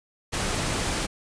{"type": "noise", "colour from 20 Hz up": "pink", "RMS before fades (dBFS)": -27, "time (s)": [0.32, 1.07], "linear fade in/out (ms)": 20, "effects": ["resampled to 22050 Hz"]}